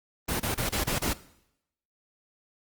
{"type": "noise bursts", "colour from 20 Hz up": "pink", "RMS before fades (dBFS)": -28, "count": 6, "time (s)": [0.28, 1.135], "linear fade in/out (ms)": 10, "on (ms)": 120, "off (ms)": 27, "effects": ["noise-tail reverb RT60 0.8 s tail -18 dB re dry", "Opus 24 kbps"]}